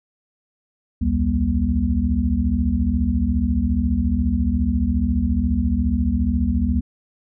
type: tone cluster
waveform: sine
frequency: 64.4 / 78.8 / 196.7 / 239.1 Hz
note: C2 / D#2 / G3 / A#3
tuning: -27 / +23 / +6 / +44 cents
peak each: -23 / -21 / -24 / -22 dBFS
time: 1.01-6.81 s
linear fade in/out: 10 ms
effects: none